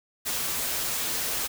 white noise with comb filter, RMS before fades -29 dBFS, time 0.25-1.48 s, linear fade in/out 20 ms, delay 10 ms, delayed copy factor -0.5, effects none

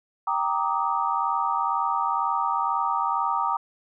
sine chord, Eb major seventh, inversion first, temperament equal with one note detuned, 784 / 932.3 / 1174.7 / 1256.8 Hz, G5 / Bb5 / D6 / Eb6, 0 / 0 / 0 / +17 cents, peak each -29 / -26 / -27 / -29 dBFS, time 0.27-3.57 s, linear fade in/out 5 ms, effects none

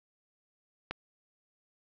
click, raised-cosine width 0.3 ms, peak -18 dBFS, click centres 0.91 s, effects low-pass 5000 Hz 12 dB/octave

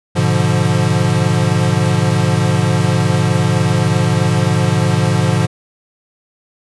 square chord, G# diminished seventh, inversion none, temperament equal, 103.83 / 123.47 / 146.83 / 174.61 Hz, G#2 / B2 / D3 / F3, 0 / 0 / 0 / 0 cents, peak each -18 dBFS, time 0.15-5.47 s, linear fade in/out 20 ms, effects resampled to 24000 Hz

